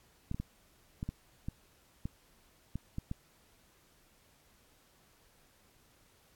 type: clicks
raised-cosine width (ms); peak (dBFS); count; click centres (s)
5; -24; 10; 0.314 / 0.345 / 0.4 / 1.029 / 1.09 / 1.485 / 2.055 / 2.756 / 2.984 / 3.114
effects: pink hiss -66 dBFS RMS until 6.35 s + AAC 64 kbps